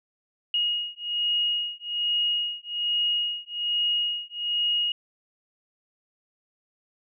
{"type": "beating tone pair", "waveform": "sine", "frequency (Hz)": [2876, 2877.2], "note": ["F#7", "F#7"], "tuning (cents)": [-50, -49], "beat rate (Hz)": 1.2, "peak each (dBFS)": -27, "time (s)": [0.54, 4.92], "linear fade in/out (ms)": 2, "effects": []}